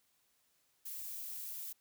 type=noise; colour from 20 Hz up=violet; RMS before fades=-44 dBFS; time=0.85-1.73 s; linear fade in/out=10 ms; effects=white hiss -75 dBFS RMS until 1.8 s